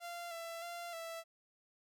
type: tone with pitch steps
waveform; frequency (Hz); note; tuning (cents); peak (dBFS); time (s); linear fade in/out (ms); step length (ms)
sawtooth; 691 / 668 / 690 / 661; F5 / E5 / F5 / E5; -19 / +23 / -21 / +5; -39; 0-1.24; 50; 310
effects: none